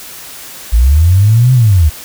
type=linear two-way sweep; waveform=sine; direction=up then down; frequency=51.91 to 130.81 to 70.6 Hz; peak=-4 dBFS; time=0.72-1.9 s; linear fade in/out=20 ms; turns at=1.53 s; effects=white hiss -30 dBFS RMS until 2.04 s